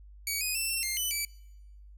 10% pulse tone with pitch steps, 2260 / 2495 / 2675 / 2704 / 2111 / 2994 / 2309 Hz, C#7 / D#7 / E7 / E7 / C7 / F#7 / D7, +33 / +4 / +25 / +43 / +15 / +20 / -30 cents, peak -21 dBFS, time 0.27-1.25 s, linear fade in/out 2 ms, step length 140 ms, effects noise-tail reverb RT60 1.0 s tail -25 dB re dry + added 50 Hz sine -48 dBFS peak until 1.97 s

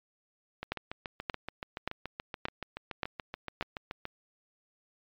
two click trains, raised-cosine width 0.3 ms, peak -20 / -14 dBFS, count 25 / 6, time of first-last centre 0.63-4.054 / 0.72-3.61 s, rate 7.01 / 1.73 Hz, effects low-pass 4000 Hz 12 dB/octave + MP3 96 kbps

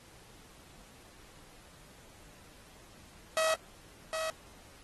sawtooth tone with echo, 640 Hz, D#5, 49 cents sharp, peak -23 dBFS, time 3.37-3.54 s, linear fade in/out 0 ms, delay 760 ms, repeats 1, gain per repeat -6 dB, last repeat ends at 4.3 s, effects pink hiss -57 dBFS RMS until 4.83 s + AAC 32 kbps

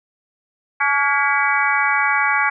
harmonic tone with a mistuned harmonic, 283.6 Hz, C#4, 40 cents sharp, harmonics 3 / 4 / 5 / 6 / 7 / 8, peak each -22 / -22 / -22 / -22 / -22 / -22 dBFS, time 0.8-2.5 s, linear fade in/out 10 ms, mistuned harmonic 6, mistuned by -58 cents, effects none

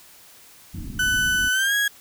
pink low-pass noise, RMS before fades -33 dBFS, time 0.73-1.49 s, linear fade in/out 20 ms, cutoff 310 Hz, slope 48 dB/octave
35% pulse tone with pitch glide, 1500 to 1654.8 Hz, F#6 to G#6, +23 to -7 cents, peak -17 dBFS, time 0.99-1.88 s, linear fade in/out 5 ms, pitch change +170 cents, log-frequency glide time 1.51-1.74 s
effects white hiss -49 dBFS RMS until 2 s

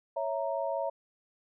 sine chord, A# diminished, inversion first, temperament equal, 554.4 / 659.3 / 932.3 Hz, C#5 / E5 / A#5, 0 / 0 / 0 cents, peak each -33 / -33 / -36 dBFS, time 0.16-0.9 s, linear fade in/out 10 ms, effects none

